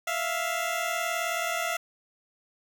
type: tone pair together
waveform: 15% pulse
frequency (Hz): 659.3 / 698.5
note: E5 / F5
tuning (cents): 0 / 0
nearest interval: minor second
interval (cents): 100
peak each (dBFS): -24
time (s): 0.07-1.77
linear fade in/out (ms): 5
effects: none